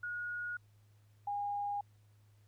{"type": "tone pair in turn", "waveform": "sine", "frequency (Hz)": [1445, 814.3], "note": ["F#6", "G#5"], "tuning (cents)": [-41, -34], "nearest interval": "minor seventh", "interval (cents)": 993, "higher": "first", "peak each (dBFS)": [-37, -34], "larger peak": "second", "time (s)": [[0.03, 0.57], [1.27, 1.81]], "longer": "neither", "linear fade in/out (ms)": 5, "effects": ["added 104 Hz sine -62 dBFS peak until 2.47 s", "pink hiss -75 dBFS RMS until 2.47 s"]}